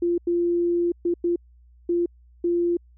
sine tone bursts at uneven times, 345.9 Hz, F4, 17 cents flat, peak -19 dBFS, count 6, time 0.02-0.18 / 0.27-0.92 / 1.05-1.14 / 1.24-1.36 / 1.89-2.06 / 2.44-2.77 s, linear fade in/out 5 ms, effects added 60 Hz sine -50 dBFS peak until 2.97 s

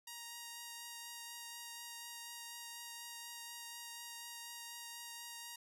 5% pulse tone with vibrato, 940 Hz, A#5, 14 cents sharp, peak -35 dBFS, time 0.07-5.56 s, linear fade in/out 5 ms, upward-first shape triangle, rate 4.1 Hz, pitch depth 12 cents each way, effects none

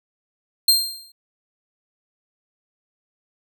sawtooth tone with exponential decay, 4186 Hz, C8, in tune, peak -7 dBFS, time 0.68-1.12 s, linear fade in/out 5 ms, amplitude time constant 94 ms, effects none

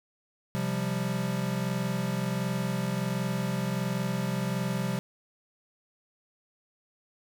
square chord, C suspended fourth, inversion none, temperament equal, 130.81 / 174.61 / 196 Hz, C3 / F3 / G3, 0 / 0 / 0 cents, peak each -33 dBFS, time 0.55-4.99 s, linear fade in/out 0 ms, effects none

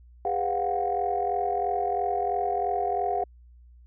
sine tone cluster, 406.1 / 495 / 711 / 754 Hz, G#4 / B4 / F5 / F#5, -39 / +4 / +31 / +32 cents, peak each -30 / -34 / -26 / -30 dBFS, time 0.25-3.24 s, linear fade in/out 2 ms, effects tanh soft clip ceiling -15 dBFS + added 60 Hz sine -49 dBFS peak until 3.86 s

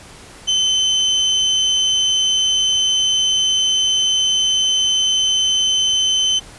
35% pulse tone, 3062 Hz, G7, 41 cents flat, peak -12 dBFS, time 0.47-6.4 s, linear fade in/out 20 ms, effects pink hiss -40 dBFS RMS until 6.58 s + resampled to 24000 Hz

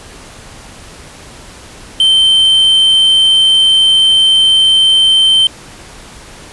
triangle tone, 3107 Hz, G7, 16 cents flat, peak -4 dBFS, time 2-5.47 s, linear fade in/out 2 ms, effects pink hiss -34 dBFS RMS until 6.52 s + resampled to 24000 Hz

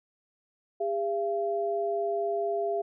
sine tone pair together, 404.3 / 680 Hz, G#4 / F5, -46 / -46 cents, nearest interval major sixth, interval 900 cents, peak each -29 / -29 dBFS, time 0.8-2.82 s, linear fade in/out 10 ms, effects none

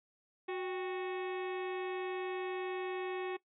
harmonic tone with a mistuned harmonic, 368.2 Hz, F#4, 8 cents flat, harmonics 1 / 2 / 3 / 4 / 5 / 6 / 7 / 8 / 9 / 10, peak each -36 / -44 / -48 / -58 / -49 / -51 / -51 / -64 / -57 / -62 dBFS, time 0.48-3.37 s, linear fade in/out 10 ms, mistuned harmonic 2, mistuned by +110 cents, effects noise-tail reverb RT60 0.1 s tail -19 dB re dry

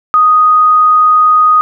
sine tone, 1244.5 Hz, D#6, in tune, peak -4 dBFS, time 0.14-1.61 s, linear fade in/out 0 ms, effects none

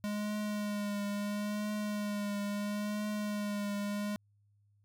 square tone with vibrato, 206.8 Hz, G#3, 7 cents flat, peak -34 dBFS, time 0.04-4.16 s, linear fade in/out 0 ms, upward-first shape triangle, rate 0.74 Hz, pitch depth 32 cents each way, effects added 102 Hz sine -66 dBFS peak until 4.84 s

